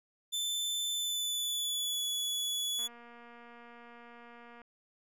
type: tone with pitch glide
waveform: sawtooth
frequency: 3531 to 3405 Hz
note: A7 to G#7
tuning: +5 to +42 cents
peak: -29 dBFS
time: 0.32-2.88 s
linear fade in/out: 20 ms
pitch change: -63 cents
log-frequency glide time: 0.92-2.03 s
type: click train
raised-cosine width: 0.5 ms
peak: -39 dBFS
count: 434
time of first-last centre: 2.79-4.617 s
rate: 237 Hz
effects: none